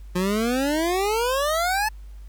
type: exponential sweep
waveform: 25% pulse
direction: up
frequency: 176.1 to 880 Hz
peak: -17 dBFS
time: 0.15-1.89 s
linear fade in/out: 10 ms
effects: added 50 Hz sine -37 dBFS peak until 2.28 s + pink hiss -60 dBFS RMS until 2.28 s